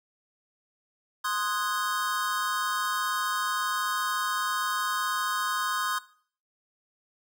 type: chord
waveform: square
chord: Ab dominant seventh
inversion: first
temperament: equal with one note detuned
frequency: 1046.5 / 1244.5 / 1480 / 1645.9 Hz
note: C6 / Eb6 / Gb6 / Ab6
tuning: 0 / 0 / 0 / -16 cents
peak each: -32 / -32 / -35 / -37 dBFS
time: 1.24-5.99 s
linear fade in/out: 10 ms
effects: noise-tail reverb RT60 0.5 s tail -18 dB re dry